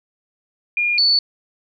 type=tone pair in turn; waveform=sine; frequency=2420 / 4467 Hz; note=D#7 / C#8; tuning=-49 / +12 cents; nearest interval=major seventh; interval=1061 cents; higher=second; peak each=-16 / -12 dBFS; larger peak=second; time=0.77-0.98 / 0.98-1.19 s; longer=neither; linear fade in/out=2 ms; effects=none